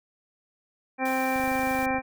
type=harmonic tone; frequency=261.6 Hz; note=C4; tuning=in tune; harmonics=1 / 2 / 3 / 4 / 5 / 6 / 7 / 9; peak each=-29 / -31 / -28 / -36 / -41 / -37 / -36 / -32 dBFS; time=0.98-2.02 s; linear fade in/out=50 ms
type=noise; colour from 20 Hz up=white; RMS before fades=-42 dBFS; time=1.05-1.86 s; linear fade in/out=5 ms
type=click train; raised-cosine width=5 ms; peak=-31 dBFS; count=17; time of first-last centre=1.36-1.985 s; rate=25.6 Hz
effects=none